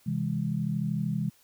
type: chord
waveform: sine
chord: C augmented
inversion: none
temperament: just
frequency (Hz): 130.81 / 163.52 / 204.4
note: C3 / E3 / G#3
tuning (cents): 0 / -14 / -27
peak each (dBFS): -32 / -30 / -31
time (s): 0.06-1.3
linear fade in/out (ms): 10
effects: white hiss -62 dBFS RMS until 1.43 s